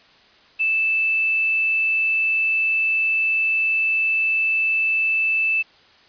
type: tone with quantisation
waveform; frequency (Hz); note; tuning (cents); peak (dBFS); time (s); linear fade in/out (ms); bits
sine; 2637; E7; 0; -17; 0.59-5.63; 20; 7
effects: white hiss -52 dBFS RMS until 6.08 s + resampled to 11025 Hz